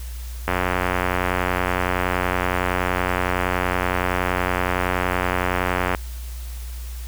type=click train; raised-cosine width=0.5 ms; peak=-5 dBFS; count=497; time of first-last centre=0.48-5.949 s; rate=90.7 Hz; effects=added 60 Hz sine -29 dBFS peak until 7.07 s + white hiss -43 dBFS RMS until 7.07 s